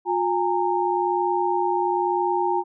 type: tone cluster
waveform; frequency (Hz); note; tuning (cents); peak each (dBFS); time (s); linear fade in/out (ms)
sine; 357.7 / 817 / 918; F4 / G#5 / A#5; +41 / -29 / -27; -24; 0.05-2.64; 50
effects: none